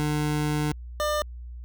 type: tone pair in turn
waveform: 25% pulse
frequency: 150 / 600 Hz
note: D3 / D5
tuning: +37 / +37 cents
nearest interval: 2 octaves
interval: 2400 cents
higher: second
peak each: -20 dBFS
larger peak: neither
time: 0-0.72 / 1-1.22 s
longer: first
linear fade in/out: 0 ms
effects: added 60 Hz sine -36 dBFS peak until 1.64 s

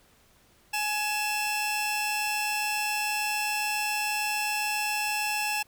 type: tone pair together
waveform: sawtooth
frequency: 840 / 2667 Hz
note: G#5 / E7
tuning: +19 / +20 cents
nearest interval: octave + minor sixth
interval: 2001 cents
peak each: -26 dBFS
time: 0.73-5.63 s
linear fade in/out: 10 ms
effects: pink hiss -61 dBFS RMS until 5.67 s

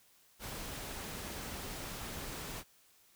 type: noise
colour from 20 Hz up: pink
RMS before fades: -43 dBFS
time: 0.39-2.64 s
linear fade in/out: 50 ms
effects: white hiss -66 dBFS RMS until 3.15 s

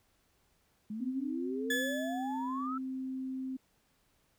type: exponential sweep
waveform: sine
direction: up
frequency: 207.7 to 1347 Hz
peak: -36 dBFS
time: 0.9-2.78 s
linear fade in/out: 5 ms
type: tone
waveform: sine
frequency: 261.6 Hz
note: C4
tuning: in tune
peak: -35 dBFS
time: 1-3.57 s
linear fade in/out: 10 ms
type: tone with exponential decay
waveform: 35% pulse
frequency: 1718 Hz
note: A6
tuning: 42 cents flat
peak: -27 dBFS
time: 1.7-2.67 s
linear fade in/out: 5 ms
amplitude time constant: 210 ms
effects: pink hiss -72 dBFS RMS until 4.38 s

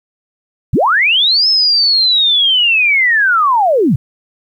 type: linear two-way sweep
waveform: sine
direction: up then down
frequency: 58.5 to 5274 to 102.3 Hz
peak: -8 dBFS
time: 0.73-3.96 s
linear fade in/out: 5 ms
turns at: 1.48 s
effects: 8-bit

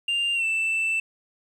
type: tone with pitch glide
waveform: sine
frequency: 2794 to 2656 Hz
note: F7 to E7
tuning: 0 to +12 cents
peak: -19 dBFS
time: 0.08-1 s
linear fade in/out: 5 ms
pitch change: -88 cents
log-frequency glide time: 0.34-0.45 s
effects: tanh soft clip ceiling -21 dBFS + 9-bit

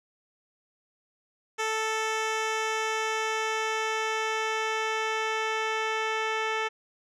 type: tone with low-pass filter sweep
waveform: 10% pulse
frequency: 440 Hz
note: A4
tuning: in tune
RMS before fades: -29 dBFS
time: 1.58-6.69 s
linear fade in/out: 20 ms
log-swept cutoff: 7100 to 3800 Hz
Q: 0.95
effects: none

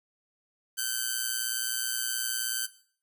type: tone with amplitude modulation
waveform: 5% pulse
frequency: 1541 Hz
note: G6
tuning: 30 cents flat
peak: -15 dBFS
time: 0.77-2.67 s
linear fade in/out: 20 ms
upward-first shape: sine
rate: 119 Hz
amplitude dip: 60%
effects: noise-tail reverb RT60 0.5 s tail -17 dB re dry

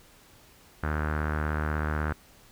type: tone with low-pass filter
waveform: sawtooth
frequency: 76.3 Hz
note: D#2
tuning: 33 cents flat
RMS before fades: -29 dBFS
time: 0.83-2.13 s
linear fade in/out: 5 ms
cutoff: 1500 Hz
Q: 4.6
effects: pink hiss -56 dBFS RMS until 2.51 s

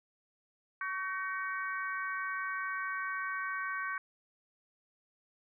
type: harmonic tone with a mistuned harmonic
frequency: 374.6 Hz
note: F#4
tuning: 21 cents sharp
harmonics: 3 / 4 / 5 / 6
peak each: -38 / -37 / -42 / -45 dBFS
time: 0.81-3.98 s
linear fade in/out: 2 ms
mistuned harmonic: 4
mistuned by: +42 cents
effects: none

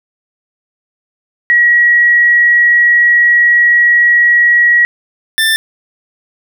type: tone pair in turn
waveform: sine / 25% pulse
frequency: 1913 / 1778.7 Hz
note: A#6 / A6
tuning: +44 / +18 cents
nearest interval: minor second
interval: 126 cents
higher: first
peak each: -5 dBFS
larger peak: neither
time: 1.5-4.85 / 5.38-5.56 s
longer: first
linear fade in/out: 0 ms
effects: none

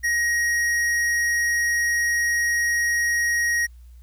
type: tone with hard clipping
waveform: sine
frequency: 1885 Hz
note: A#6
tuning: 19 cents sharp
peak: -21 dBFS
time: 0.03-3.67 s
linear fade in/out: 20 ms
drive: 12 dB
effects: added 60 Hz sine -42 dBFS peak until 4.02 s + white hiss -65 dBFS RMS until 4.02 s

